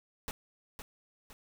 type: noise with echo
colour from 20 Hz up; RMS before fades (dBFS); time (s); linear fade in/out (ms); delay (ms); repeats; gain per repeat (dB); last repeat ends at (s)
pink; -38; 0.28-0.31; 0; 510; 2; -7; 1.33
effects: none